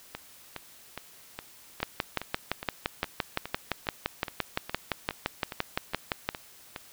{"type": "two click trains", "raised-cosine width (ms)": 0.3, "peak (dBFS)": [-10, -19], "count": [27, 17], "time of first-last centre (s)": [[1.83, 6.29], [0.15, 6.762]], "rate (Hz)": [5.83, 2.42], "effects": ["white hiss -53 dBFS RMS until 6.92 s"]}